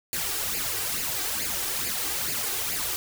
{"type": "noise with flanger", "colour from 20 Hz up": "white", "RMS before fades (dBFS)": -29, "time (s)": [0.13, 2.96], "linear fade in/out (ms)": 0, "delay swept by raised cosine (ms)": [0.42, 2.62], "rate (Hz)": 2.3, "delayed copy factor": 0.65, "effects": []}